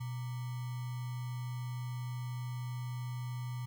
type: tone with sample-and-hold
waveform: sine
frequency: 123.47 Hz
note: B2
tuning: in tune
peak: -36 dBFS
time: 0-3.66 s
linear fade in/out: 10 ms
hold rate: 1050 Hz
effects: none